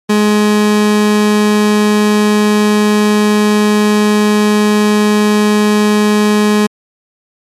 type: tone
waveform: 30% pulse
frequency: 210 Hz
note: G#3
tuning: 19 cents sharp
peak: -5 dBFS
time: 0.09-6.67 s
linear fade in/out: 10 ms
effects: low-pass 11000 Hz 12 dB/octave + MP3 96 kbps